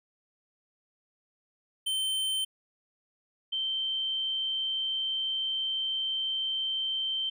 square / sine tone pair in turn, 3100 / 3117 Hz, G7 / G7, -20 / -11 cents, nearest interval unison, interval 9 cents, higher second, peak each -28 dBFS, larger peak neither, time 1.86-2.45 / 3.52-7.3 s, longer second, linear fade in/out 10 ms, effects none

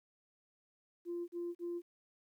sine tone bursts, 346.2 Hz, F4, 15 cents flat, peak -36 dBFS, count 3, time 1.05-1.82 s, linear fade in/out 50 ms, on 230 ms, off 40 ms, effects tanh soft clip ceiling -33 dBFS + 12-bit

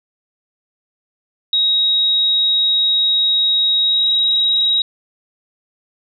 sine tone with pitch glide, 3795 to 3819 Hz, A#7 to A#7, +30 to +41 cents, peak -12 dBFS, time 1.53-4.82 s, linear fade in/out 2 ms, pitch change +11 cents, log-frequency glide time 3.83-4.06 s, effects none

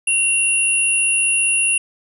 sine tone pair together, 2749 / 9796 Hz, F7 / D#9, -28 / -28 cents, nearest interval octave + minor seventh, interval 2200 cents, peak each -17 dBFS, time 0.07-1.78 s, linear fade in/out 5 ms, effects none

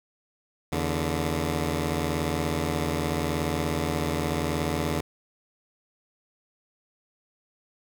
10% pulse tone pair together, 80.84 / 145 Hz, E2 / D3, -33 / -22 cents, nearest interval minor seventh, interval 1011 cents, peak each -19 / -21 dBFS, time 0.72-5.01 s, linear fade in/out 5 ms, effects none

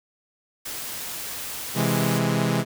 white noise, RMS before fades -33 dBFS, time 0.65-2.19 s, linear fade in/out 10 ms
sawtooth chord, C augmented, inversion none, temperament equal, 130.81 / 164.81 / 207.7 Hz, C3 / E3 / G#3, 0 / 0 / 0 cents, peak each -21 dBFS, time 1.74-2.65 s, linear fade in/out 50 ms
effects none

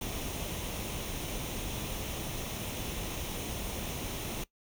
pink noise with comb filter, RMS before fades -37 dBFS, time 0.01-4.44 s, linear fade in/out 5 ms, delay 0.32 ms, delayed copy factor +0.5, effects noise-tail reverb RT60 0.1 s tail -19 dB re dry

